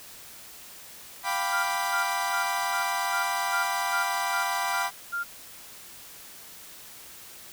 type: chord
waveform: 30% pulse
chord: G dominant seventh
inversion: third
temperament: equal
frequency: 698.5 / 784 / 987.8 / 1174.7 Hz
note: F5 / G5 / B5 / D6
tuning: 0 / 0 / 0 / 0 cents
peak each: -31 / -29 / -27 / -31 dBFS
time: 1.23-4.91 s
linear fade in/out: 50 ms
type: tone bursts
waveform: sine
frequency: 1396.9 Hz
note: F6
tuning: in tune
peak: -27 dBFS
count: 10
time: 1.52-5.24 s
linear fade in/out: 20 ms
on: 120 ms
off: 280 ms
effects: white hiss -46 dBFS RMS until 7.52 s